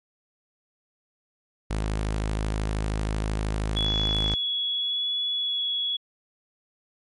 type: tone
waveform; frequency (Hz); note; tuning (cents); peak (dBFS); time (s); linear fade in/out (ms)
sawtooth; 52.9; G#1; +33; -21; 1.7-4.35; 10
type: tone with vibrato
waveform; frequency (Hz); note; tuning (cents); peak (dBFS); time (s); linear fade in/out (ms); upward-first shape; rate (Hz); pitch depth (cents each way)
sine; 3380; G#7; +30; -24; 3.76-5.97; 10; sine; 0.87; 9
effects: MP3 48 kbps